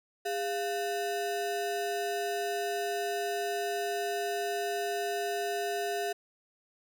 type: ring-modulated tone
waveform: square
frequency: 551 Hz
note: C#5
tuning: 11 cents flat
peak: -28 dBFS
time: 0.25-6.13 s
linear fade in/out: 10 ms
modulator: 144 Hz
effects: none